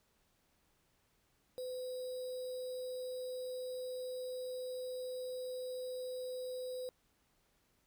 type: tone with sample-and-hold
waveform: sine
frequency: 507 Hz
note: B4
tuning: 45 cents sharp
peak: -39 dBFS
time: 1.58-6.89 s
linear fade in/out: 0 ms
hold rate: 4410 Hz
effects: pink hiss -75 dBFS RMS until 7.86 s